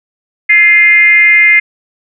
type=tone with frequency modulation; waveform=sine; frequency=2093 Hz; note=C7; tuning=in tune; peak=-3 dBFS; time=0.49-1.6 s; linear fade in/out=10 ms; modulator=379 Hz; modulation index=0.53; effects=none